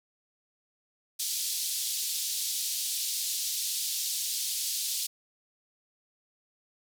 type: band-pass noise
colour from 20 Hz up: pink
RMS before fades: -32 dBFS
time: 1.19-5.07 s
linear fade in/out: 10 ms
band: 3800 to 15000 Hz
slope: 24 dB/octave
effects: none